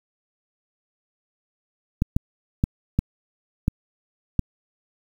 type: clicks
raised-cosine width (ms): 5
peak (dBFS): -6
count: 6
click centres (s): 2.021 / 2.165 / 2.639 / 2.99 / 3.681 / 4.393
effects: 7-bit